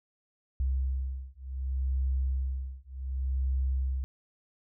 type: beating tone pair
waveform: sine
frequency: 65.41 / 66.08 Hz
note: C2 / C2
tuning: 0 / +18 cents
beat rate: 0.67 Hz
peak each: -31 dBFS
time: 0.6-4.04 s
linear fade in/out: 0 ms
effects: none